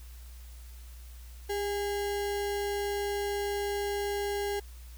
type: tone with sample-and-hold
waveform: sine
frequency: 404.2 Hz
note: G#4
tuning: 47 cents flat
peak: -29 dBFS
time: 1.49-4.6 s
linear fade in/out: 10 ms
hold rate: 1225 Hz
effects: added 60 Hz sine -44 dBFS peak until 4.97 s + white hiss -57 dBFS RMS until 4.97 s